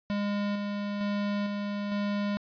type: tone with tremolo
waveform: square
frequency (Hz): 204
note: G#3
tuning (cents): -31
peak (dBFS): -28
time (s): 0.1-2.37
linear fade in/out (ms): 0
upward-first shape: square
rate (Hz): 1.1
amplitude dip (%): 30
effects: resampled to 11025 Hz

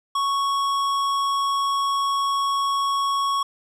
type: tone with tanh clipping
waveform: sine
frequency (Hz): 1108.7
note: C#6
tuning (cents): 0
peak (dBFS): -22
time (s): 0.15-3.43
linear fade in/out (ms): 5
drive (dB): 15
effects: none

